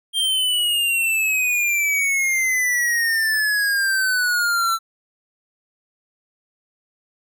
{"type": "exponential sweep", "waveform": "square", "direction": "down", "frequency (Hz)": [3199, 1331], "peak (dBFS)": -18, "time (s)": [0.13, 4.79], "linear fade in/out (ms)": 50, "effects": []}